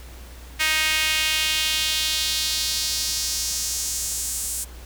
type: tone with high-pass filter sweep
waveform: sawtooth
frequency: 312.6 Hz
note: D#4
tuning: 8 cents sharp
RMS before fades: -24 dBFS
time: 0.59-4.65 s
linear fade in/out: 20 ms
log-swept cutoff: 2100 to 8500 Hz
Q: 1.9
effects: added 60 Hz sine -39 dBFS peak until 4.85 s + pink hiss -46 dBFS RMS until 4.85 s